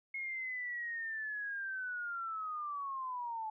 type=linear sweep; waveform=sine; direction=down; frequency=2168 to 860 Hz; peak=-37 dBFS; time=0.14-3.5 s; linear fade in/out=5 ms; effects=none